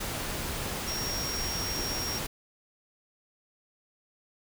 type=tone in noise; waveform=sine; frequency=5588 Hz; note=F8; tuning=in tune; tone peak=-33 dBFS; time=0.87-2.19 s; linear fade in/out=10 ms; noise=pink; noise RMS=-34 dBFS; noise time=0-2.27 s; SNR=-2 dB; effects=none